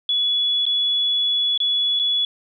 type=tone with dropouts; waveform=sine; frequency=3401 Hz; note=G#7; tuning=40 cents sharp; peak=-17 dBFS; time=0.09-2.25 s; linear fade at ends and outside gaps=2 ms; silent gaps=0.655-0.664 / 1.577-1.602 / 1.992-1.996 s; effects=none